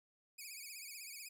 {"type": "tone with vibrato", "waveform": "10% pulse", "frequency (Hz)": 2375, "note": "D7", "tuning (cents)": 19, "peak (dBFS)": -39, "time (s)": [0.38, 1.29], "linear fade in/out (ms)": 10, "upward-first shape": "triangle", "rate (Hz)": 16, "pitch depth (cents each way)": 150, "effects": []}